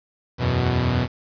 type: chord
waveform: sawtooth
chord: E suspended second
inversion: none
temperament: equal with one note detuned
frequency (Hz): 82.41 / 92.5 / 123.9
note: E2 / F#2 / B2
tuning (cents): 0 / 0 / +6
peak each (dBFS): -21 / -21 / -17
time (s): 0.38-1.08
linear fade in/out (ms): 50
effects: resampled to 11025 Hz + 7-bit